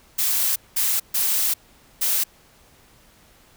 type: noise bursts at uneven times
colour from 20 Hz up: blue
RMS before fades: -21 dBFS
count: 4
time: 0.18-0.56 / 0.76-1 / 1.14-1.54 / 2.01-2.24 s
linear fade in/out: 10 ms
effects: pink hiss -54 dBFS RMS until 3.56 s

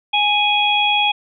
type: harmonic tone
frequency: 830.6 Hz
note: G#5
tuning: in tune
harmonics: 1 / 3 / 4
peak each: -18 / -18 / -18 dBFS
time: 0.13-1.12 s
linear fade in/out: 10 ms
effects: none

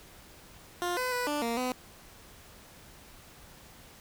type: tone with pitch steps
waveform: 15% pulse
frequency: 352.8 / 505 / 493.3 / 294.3 / 232.8 / 252.6 Hz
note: F4 / B4 / B4 / D4 / A#3 / B3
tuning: +18 / +39 / -2 / +4 / -2 / +39 cents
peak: -23 dBFS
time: 0.82-1.72 s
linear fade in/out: 0 ms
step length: 150 ms
effects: pink hiss -53 dBFS RMS until 4 s

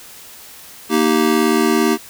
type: chord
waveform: square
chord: Eb major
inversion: second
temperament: just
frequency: 233.3 / 311.1 / 388.9 Hz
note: Bb3 / Eb4 / G4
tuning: +2 / 0 / -14 cents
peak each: -18 dBFS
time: 0.89-1.98 s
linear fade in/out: 50 ms
effects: white hiss -39 dBFS RMS until 2.09 s

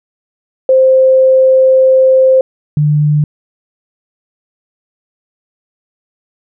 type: tone pair in turn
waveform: sine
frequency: 523.3 / 149.15 Hz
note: C5 / D3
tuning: 0 / +27 cents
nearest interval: octave + minor seventh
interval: 2173 cents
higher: first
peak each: -4 / -7 dBFS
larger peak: first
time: 0.69-2.41 / 2.77-3.24 s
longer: first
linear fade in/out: 2 ms
effects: none

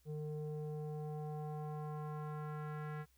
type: tone with low-pass filter sweep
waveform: square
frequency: 151.5 Hz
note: D#3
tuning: 46 cents flat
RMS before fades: -43 dBFS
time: 0.05-3.06 s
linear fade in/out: 50 ms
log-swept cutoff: 400 to 1700 Hz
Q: 2.2
effects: added 63 Hz sine -70 dBFS peak until 3.17 s + white hiss -75 dBFS RMS until 3.17 s

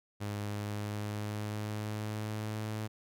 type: tone with pitch glide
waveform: sawtooth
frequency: 103.2 to 108.14 Hz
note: G#2 to A2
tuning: -10 to -30 cents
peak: -31 dBFS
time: 0.2-2.88 s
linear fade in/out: 20 ms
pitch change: +80 cents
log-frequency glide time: 0.4-2.65 s
effects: none

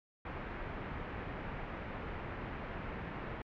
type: low-pass noise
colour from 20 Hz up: pink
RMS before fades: -42 dBFS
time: 0.25-3.42 s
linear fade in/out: 5 ms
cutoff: 2300 Hz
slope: 24 dB/octave
effects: MP3 96 kbps

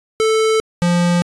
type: tone pair in turn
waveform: square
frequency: 440 / 174.61 Hz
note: A4 / F3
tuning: 0 / 0 cents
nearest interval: octave + major third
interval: 1600 cents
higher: first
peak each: -13 dBFS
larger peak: neither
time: 0.2-0.6 / 0.82-1.22 s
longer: neither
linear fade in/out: 0 ms
effects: resampled to 22050 Hz

